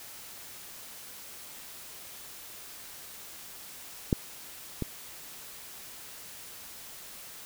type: clicks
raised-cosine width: 3 ms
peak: -10 / -17 dBFS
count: 2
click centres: 4.128 / 4.823 s
effects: white hiss -46 dBFS RMS until 7.45 s